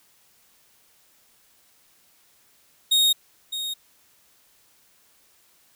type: tone with echo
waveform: 40% pulse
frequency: 3729 Hz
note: A#7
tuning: in tune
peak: -15 dBFS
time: 2.91-3.13 s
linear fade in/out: 10 ms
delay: 610 ms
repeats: 1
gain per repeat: -11 dB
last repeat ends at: 3.74 s
effects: white hiss -60 dBFS RMS until 5.75 s